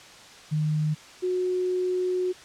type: tone pair in turn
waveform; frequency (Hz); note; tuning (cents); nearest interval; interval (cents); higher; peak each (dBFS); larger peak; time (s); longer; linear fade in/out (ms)
sine; 153.3 / 365.4; D#3 / F#4; -25 / -22; octave + minor third; 1503; second; -22 / -23; first; 0.51-0.95 / 1.22-2.33; second; 20
effects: white hiss -47 dBFS RMS until 2.44 s + low-pass 6000 Hz 12 dB/octave